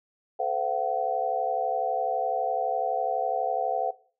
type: tone cluster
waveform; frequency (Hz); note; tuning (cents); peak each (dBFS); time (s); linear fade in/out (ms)
sine; 441.7 / 514 / 685 / 757; A4 / C5 / F5 / F#5; +7 / -31 / -34 / +39; -34 / -32 / -30 / -29; 0.39-3.91; 10
effects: noise-tail reverb RT60 0.4 s tail -17 dB re dry